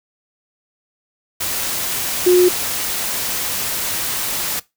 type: tone in noise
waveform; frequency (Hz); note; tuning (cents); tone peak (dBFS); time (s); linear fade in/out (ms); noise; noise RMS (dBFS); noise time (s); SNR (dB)
sine; 360; F#4; -47; -8; 2.26-2.49; 10; white; -22; 1.4-4.6; +11
effects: noise-tail reverb RT60 0.2 s tail -20 dB re dry